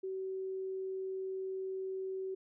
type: tone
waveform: sine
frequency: 380 Hz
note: F#4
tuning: 46 cents sharp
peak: -36 dBFS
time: 0.03-2.35 s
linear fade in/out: 10 ms
effects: none